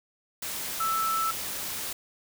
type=tone in noise; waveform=sine; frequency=1318.5 Hz; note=E6; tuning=in tune; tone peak=-25 dBFS; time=0.8-1.31 s; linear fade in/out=5 ms; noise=white; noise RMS=-34 dBFS; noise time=0.42-1.93 s; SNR=+6 dB; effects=none